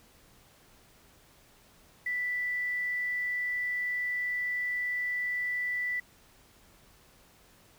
sine tone with quantisation, 1975.5 Hz, B6, in tune, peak -29 dBFS, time 2.06-6 s, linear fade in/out 5 ms, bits 9, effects pink hiss -60 dBFS RMS until 7.78 s

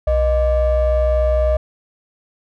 triangle ring-modulated tone, 277.2 Hz, C#4, in tune, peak -8 dBFS, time 0.07-1.57 s, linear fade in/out 5 ms, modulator 339 Hz, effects none

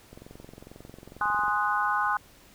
click train, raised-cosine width 2 ms, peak -31 dBFS, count 31, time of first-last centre 0.13-1.481 s, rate 22.2 Hz
sine chord, Ab dominant seventh, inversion none, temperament equal, 830.6 / 1046.5 / 1244.5 / 1480 Hz, Ab5 / C6 / Eb6 / Gb6, 0 / 0 / 0 / 0 cents, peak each -29 dBFS, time 1.21-2.17 s, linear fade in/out 2 ms
effects pink hiss -55 dBFS RMS until 2.54 s

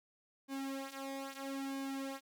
sawtooth tone with flanger, 271.9 Hz, C#4, 33 cents flat, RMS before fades -42 dBFS, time 0.48-2.21 s, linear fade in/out 50 ms, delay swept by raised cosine 1.5 to 4.4 ms, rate 0.77 Hz, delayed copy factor -0.8, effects none

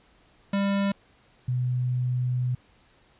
square / sine tone pair in turn, 198.7 / 125.17 Hz, G3 / B2, +24 / +24 cents, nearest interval minor sixth, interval 800 cents, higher first, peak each -23 dBFS, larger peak neither, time 0.53-0.92 / 1.48-2.55 s, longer second, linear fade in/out 5 ms, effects pink hiss -60 dBFS RMS until 3.19 s + resampled to 8000 Hz

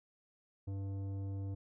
sine tone with tanh clipping, 98 Hz, G2, in tune, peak -39 dBFS, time 0.67-1.55 s, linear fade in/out 10 ms, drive 12 dB, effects none

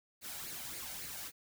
white noise with flanger, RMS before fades -44 dBFS, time 0.21-1.32 s, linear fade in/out 50 ms, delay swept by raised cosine 0.44 to 1.36 ms, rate 3.6 Hz, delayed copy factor +0.55, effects none

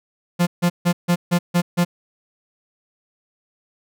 45% pulse tone bursts, 174.61 Hz, F3, in tune, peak -14 dBFS, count 7, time 0.39-1.85 s, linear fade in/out 20 ms, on 80 ms, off 150 ms, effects none

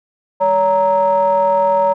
triangle ring-modulated tone, 182.2 Hz, F#3, 26 cents flat, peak -6 dBFS, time 0.4-1.94 s, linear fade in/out 20 ms, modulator 749 Hz, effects none

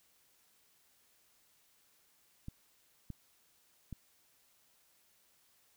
clicks, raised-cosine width 5 ms, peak -30 dBFS, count 3, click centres 2.484 / 3.103 / 3.927 s, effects white hiss -70 dBFS RMS until 5.76 s

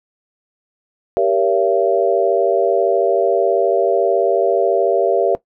sine chord, G diminished seventh, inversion none, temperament just, 392 / 470.4 / 564.5 / 677.4 Hz, G4 / Bb4 / Db5 / Fb5, 0 / +16 / +31 / +47 cents, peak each -18 dBFS, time 1.17-5.35 s, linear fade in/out 0 ms, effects noise-tail reverb RT60 0.1 s tail -17 dB re dry

